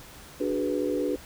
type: chord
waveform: sine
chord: G# half-diminished seventh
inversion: second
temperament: equal with one note detuned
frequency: 293.7 / 370 / 420.1 / 493.9 Hz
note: D4 / F#4 / G#4 / B4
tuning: 0 / 0 / +20 / 0 cents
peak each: -29 / -31 / -32 / -30 dBFS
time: 0.4-1.16 s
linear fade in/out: 5 ms
effects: pink hiss -47 dBFS RMS until 1.25 s